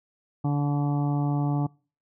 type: harmonic tone with a mistuned harmonic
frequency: 144.5 Hz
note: D3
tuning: 28 cents flat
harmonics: 1 / 2 / 3 / 4 / 5 / 6 / 7 / 8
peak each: -23 / -28 / -43 / -43 / -36 / -38 / -49 / -43 dBFS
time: 0.44-1.67 s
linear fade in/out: 10 ms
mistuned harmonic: 8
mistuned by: -17 cents
effects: noise-tail reverb RT60 0.4 s tail -26 dB re dry

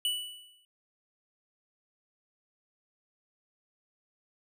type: tone with exponential decay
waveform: square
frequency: 2960 Hz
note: F#7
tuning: in tune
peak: -26 dBFS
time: 0.05-0.65 s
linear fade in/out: 1 ms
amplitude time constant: 130 ms
effects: none

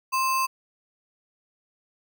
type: tone with sample-and-hold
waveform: sine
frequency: 1051 Hz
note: C6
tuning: 7 cents sharp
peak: -21 dBFS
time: 0.12-0.47 s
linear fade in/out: 20 ms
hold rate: 3675 Hz
effects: none

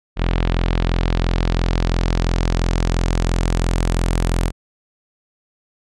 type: tone with low-pass filter sweep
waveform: sawtooth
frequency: 42.93 Hz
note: F1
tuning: 29 cents flat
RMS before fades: -18 dBFS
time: 0.16-4.52 s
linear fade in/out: 50 ms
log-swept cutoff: 3200 to 10000 Hz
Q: 1.4
effects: none

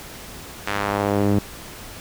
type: tone with band-pass filter sweep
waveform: sawtooth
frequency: 101.6 Hz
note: G#2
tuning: 38 cents flat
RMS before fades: -21 dBFS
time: 0.67-1.39 s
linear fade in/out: 5 ms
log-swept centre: 2000 to 240 Hz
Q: 0.97
effects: pink hiss -38 dBFS RMS until 2 s

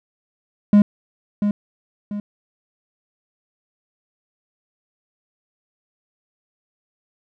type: tone with echo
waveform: triangle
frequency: 205.9 Hz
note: G#3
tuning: 15 cents flat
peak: -6 dBFS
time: 0.73-0.82 s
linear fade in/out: 2 ms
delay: 690 ms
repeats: 2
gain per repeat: -8 dB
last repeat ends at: 2.2 s
effects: none

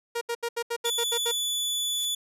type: tone bursts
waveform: sawtooth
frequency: 470 Hz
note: A#4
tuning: 14 cents sharp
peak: -23 dBFS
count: 9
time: 0.15-1.317 s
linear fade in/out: 10 ms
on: 63 ms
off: 75 ms
type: tone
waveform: sawtooth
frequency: 3460 Hz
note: A7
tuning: 30 cents flat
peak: -23 dBFS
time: 0.85-2.15 s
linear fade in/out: 5 ms
type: noise with exponential growth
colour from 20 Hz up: blue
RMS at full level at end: -40 dBFS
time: 1.74-2.05 s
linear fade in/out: 1 ms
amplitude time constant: 66 ms
effects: resampled to 32000 Hz

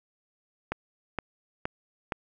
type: click train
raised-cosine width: 0.5 ms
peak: -14 dBFS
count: 4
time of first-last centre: 0.72-2.122 s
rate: 2.14 Hz
effects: none

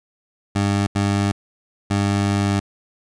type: tone bursts at uneven times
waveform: 20% pulse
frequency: 100.1 Hz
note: G2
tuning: 37 cents sharp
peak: -12 dBFS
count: 3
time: 0.55-0.87 / 0.95-1.32 / 1.9-2.6 s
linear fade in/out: 10 ms
effects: resampled to 22050 Hz

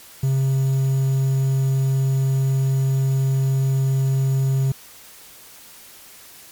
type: tone with quantisation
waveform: triangle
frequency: 134 Hz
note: C3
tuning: 42 cents sharp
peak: -14 dBFS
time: 0.23-4.72 s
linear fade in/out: 5 ms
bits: 7
effects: white hiss -44 dBFS RMS until 6.51 s + MP3 96 kbps

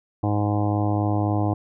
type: harmonic tone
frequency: 103.83 Hz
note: G#2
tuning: in tune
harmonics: 1 / 2 / 3 / 4 / 5 / 6 / 7 / 8 / 9 / 10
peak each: -22 / -31 / -25 / -37 / -34 / -34 / -30 / -33 / -39 / -38 dBFS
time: 0.23-1.54 s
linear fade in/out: 5 ms
effects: none

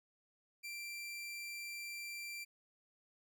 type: tone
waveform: sawtooth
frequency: 2356 Hz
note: D7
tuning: 5 cents sharp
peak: -40 dBFS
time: 0.63-2.45 s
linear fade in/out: 20 ms
effects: none

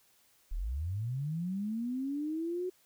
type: linear sweep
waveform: sine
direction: up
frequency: 30.87 to 371.5 Hz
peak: -32 dBFS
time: 0.51-2.7 s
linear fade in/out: 10 ms
effects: white hiss -67 dBFS RMS until 2.85 s

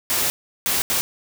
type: noise bursts at uneven times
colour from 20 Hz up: white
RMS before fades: -21 dBFS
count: 3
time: 0.1-0.3 / 0.66-0.82 / 0.9-1.01 s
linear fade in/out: 0 ms
effects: none

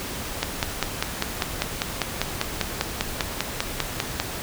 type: click train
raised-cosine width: 0.2 ms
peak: -4 dBFS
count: 20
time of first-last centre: 0.43-4.2 s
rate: 5.04 Hz
effects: pink hiss -32 dBFS RMS until 4.42 s

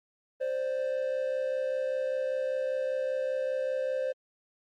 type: tone pair together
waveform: triangle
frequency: 523.3 / 588.4 Hz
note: C5 / D5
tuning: 0 / +3 cents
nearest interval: major second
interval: 203 cents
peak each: -27 / -33 dBFS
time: 0.4-4.13 s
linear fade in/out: 20 ms
effects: Opus 24 kbps

